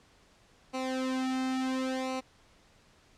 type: tone with flanger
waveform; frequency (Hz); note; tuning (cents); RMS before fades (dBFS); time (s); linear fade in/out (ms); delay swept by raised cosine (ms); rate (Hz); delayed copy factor
sawtooth; 260; C4; -11; -32; 0.73-2.21; 20; 0.59 to 2.09; 0.71; -0.95
effects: pink hiss -62 dBFS RMS until 3.17 s + low-pass 7000 Hz 12 dB/octave